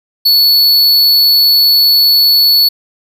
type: tone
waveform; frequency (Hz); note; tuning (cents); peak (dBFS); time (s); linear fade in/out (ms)
square; 4425; C#8; -4; -6; 0.25-2.69; 10
effects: none